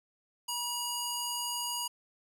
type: tone with band-pass filter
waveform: square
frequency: 962 Hz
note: B5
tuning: 46 cents flat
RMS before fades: -35 dBFS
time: 0.48-1.88 s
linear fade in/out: 10 ms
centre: 9100 Hz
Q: 0.52
effects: none